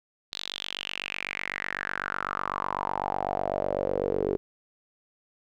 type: tone with band-pass filter sweep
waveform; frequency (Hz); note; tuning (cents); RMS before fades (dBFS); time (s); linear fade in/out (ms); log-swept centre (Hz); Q
sawtooth; 48; G1; -36; -31; 0.32-4.37; 0; 4000 to 400; 5.4
effects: none